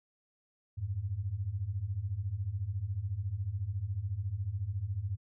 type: beating tone pair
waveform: sine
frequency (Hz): 89.4 / 103.4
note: F2 / G#2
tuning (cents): +41 / -7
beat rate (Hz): 14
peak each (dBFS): -37 / -34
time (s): 0.77-5.17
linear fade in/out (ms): 20
effects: none